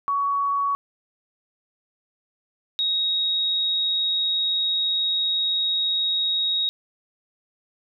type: tone pair in turn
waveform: sine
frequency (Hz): 1123 / 3777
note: C#6 / A#7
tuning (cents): +22 / +22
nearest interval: octave + major sixth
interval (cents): 2100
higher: second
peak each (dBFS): -20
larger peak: neither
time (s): 0.08-0.75 / 2.79-6.69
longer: second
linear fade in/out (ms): 0
effects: none